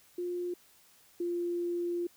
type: tone pair in turn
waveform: sine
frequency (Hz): 353.8 / 347.5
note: F4 / F4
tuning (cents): +23 / -9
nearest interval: unison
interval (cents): 32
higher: first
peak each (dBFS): -32 / -30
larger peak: second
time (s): 0.18-0.54 / 1.2-2.07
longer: second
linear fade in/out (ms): 5
effects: white hiss -62 dBFS RMS until 2.16 s